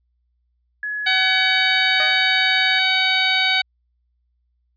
sine tone, 1691 Hz, G#6, 31 cents sharp, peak -23 dBFS, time 0.83-2.79 s, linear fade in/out 2 ms
harmonic tone, 755 Hz, F#5, 35 cents sharp, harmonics 1 / 2 / 3 / 4 / 5 / 6, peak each -26 / -23 / -20 / -25 / -21 / -25 dBFS, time 1.06-3.62 s, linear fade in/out 10 ms
20% pulse tone with exponential decay, 620 Hz, D#5, 6 cents flat, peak -19 dBFS, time 2-2.34 s, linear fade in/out 0 ms, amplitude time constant 72 ms
effects added 60 Hz sine -64 dBFS peak until 4.76 s + resampled to 11025 Hz

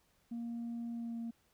sine tone with pitch glide, 234.3 to 231.3 Hz, A#3 to A#3, +9 to -13 cents, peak -36 dBFS, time 0.31-1.31 s, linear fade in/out 10 ms, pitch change -22 cents, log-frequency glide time 0.92-1.19 s, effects tanh soft clip ceiling -36 dBFS + pink hiss -73 dBFS RMS until 1.53 s

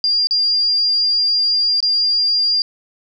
sine tone with dropouts, 4798 Hz, D8, 36 cents sharp, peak -13 dBFS, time 0.04-2.62 s, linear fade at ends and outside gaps 1 ms, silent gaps 0.271-0.309 / 1.804-1.827 s, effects none

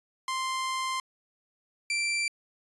sawtooth tone pair in turn, 1046.5 / 2349 Hz, C6 / D7, 0 / 0 cents, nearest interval octave + major second, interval 1400 cents, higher second, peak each -25 / -23 dBFS, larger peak second, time 0.28-1 / 1.9-2.28 s, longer first, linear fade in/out 2 ms, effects resampled to 24000 Hz

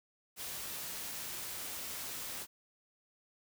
white noise, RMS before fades -42 dBFS, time 0.36-2.47 s, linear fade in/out 50 ms, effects none

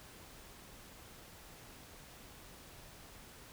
silence, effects pink hiss -55 dBFS RMS until 3.52 s

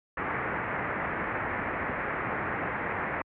white low-pass noise, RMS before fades -32 dBFS, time 0.17-3.22 s, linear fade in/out 5 ms, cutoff 2100 Hz, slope 48 dB/octave, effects high-pass 60 Hz 12 dB/octave

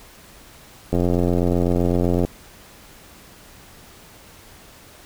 click train, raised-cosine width 2 ms, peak -7 dBFS, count 117, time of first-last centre 0.93-2.25 s, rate 87.9 Hz, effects pink hiss -46 dBFS RMS until 5.05 s

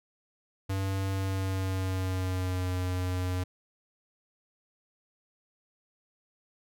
square tone with pitch glide, 96.6 to 91.23 Hz, G2 to F#2, -25 to -24 cents, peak -29 dBFS, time 0.69-3.44 s, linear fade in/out 10 ms, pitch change -99 cents, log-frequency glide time 1.12-2.71 s, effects none

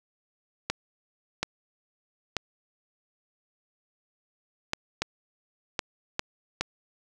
clicks, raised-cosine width 0.2 ms, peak -9 dBFS, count 8, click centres 0.7 / 1.43 / 2.367 / 4.734 / 5.02 / 5.792 / 6.194 / 6.61 s, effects none

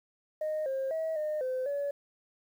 sine tone with pitch steps, 618 / 534 / 642 / 610 / 514 / 569 Hz, D#5 / C5 / E5 / D#5 / C5 / C#5, -12 / +35 / -46 / -34 / -31 / +45 cents, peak -28 dBFS, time 0.41-1.91 s, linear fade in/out 5 ms, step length 250 ms, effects tanh soft clip ceiling -27 dBFS + 10-bit

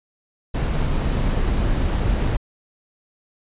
brown noise, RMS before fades -20 dBFS, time 0.54-2.37 s, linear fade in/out 10 ms, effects resampled to 8000 Hz

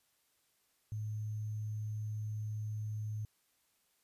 sine tone with sample-and-hold, 107.3 Hz, A2, 43 cents flat, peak -36 dBFS, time 0.92-3.25 s, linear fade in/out 0 ms, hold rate 6300 Hz, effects white hiss -75 dBFS RMS until 4.03 s + resampled to 32000 Hz

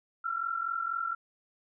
sine tone pair together, 1342 / 1386.1 Hz, E6 / F6, +31 / -13 cents, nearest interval minor second, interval 56 cents, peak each -32 / -34 dBFS, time 0.24-1.15 s, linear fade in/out 10 ms, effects none

